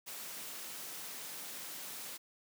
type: high-pass noise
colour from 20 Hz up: white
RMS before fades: -45 dBFS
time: 0.06-2.18 s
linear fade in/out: 20 ms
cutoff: 140 Hz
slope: 24 dB/octave
effects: none